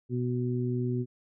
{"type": "harmonic tone", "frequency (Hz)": 123.47, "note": "B2", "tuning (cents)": 0, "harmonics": [1, 2, 3], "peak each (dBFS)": [-29, -32, -34], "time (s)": [0.09, 1.06], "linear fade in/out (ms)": 50, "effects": []}